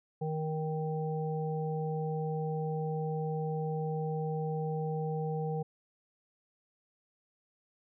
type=harmonic tone; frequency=156.5 Hz; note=D#3; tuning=10 cents sharp; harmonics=1 / 3 / 5; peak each=-33 / -36 / -40 dBFS; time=0.21-5.63 s; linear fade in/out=10 ms; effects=none